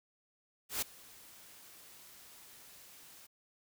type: noise with ADSR envelope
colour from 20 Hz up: white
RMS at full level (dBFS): -33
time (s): 0.69-3.27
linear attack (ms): 130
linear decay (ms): 7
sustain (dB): -23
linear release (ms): 13
effects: none